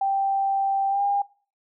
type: tone with pitch glide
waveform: sine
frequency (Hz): 784 to 804.6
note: G5 to G5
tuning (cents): 0 to +45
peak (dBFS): -20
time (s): 0.01-1.22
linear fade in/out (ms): 5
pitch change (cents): +45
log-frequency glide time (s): 0.89-1.02
effects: noise-tail reverb RT60 0.4 s tail -21 dB re dry